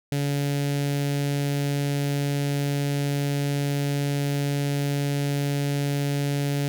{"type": "tone with notch filter", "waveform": "sawtooth", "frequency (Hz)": 142.2, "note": "C#3", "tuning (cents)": 45, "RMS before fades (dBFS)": -25, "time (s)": [0.12, 6.68], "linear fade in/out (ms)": 0, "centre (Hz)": 1100, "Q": 0.98, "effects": []}